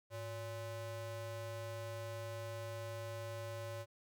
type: ring-modulated tone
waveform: square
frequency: 232.6 Hz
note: A#3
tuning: 4 cents flat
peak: -40 dBFS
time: 0.1-3.86 s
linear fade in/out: 50 ms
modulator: 337 Hz
effects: none